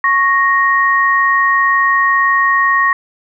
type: tone pair together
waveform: sine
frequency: 1103.6 / 1869 Hz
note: C#6 / A#6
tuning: -8 / +4 cents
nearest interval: major sixth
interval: 912 cents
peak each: -12 dBFS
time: 0.04-2.93 s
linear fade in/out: 2 ms
effects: none